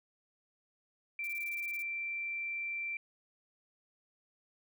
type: tone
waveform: sine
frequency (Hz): 2349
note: D7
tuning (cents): 0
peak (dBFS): -35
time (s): 1.19-2.97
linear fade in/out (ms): 2
type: noise bursts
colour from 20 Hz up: violet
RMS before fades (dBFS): -50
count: 11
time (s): 1.24-1.822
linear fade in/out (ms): 0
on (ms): 32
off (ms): 23
effects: none